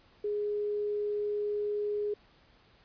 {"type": "tone", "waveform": "sine", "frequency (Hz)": 415.3, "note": "G#4", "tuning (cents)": 0, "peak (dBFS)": -29, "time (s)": [0.24, 2.14], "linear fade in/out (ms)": 5, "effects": ["pink hiss -62 dBFS RMS until 2.84 s", "resampled to 11025 Hz"]}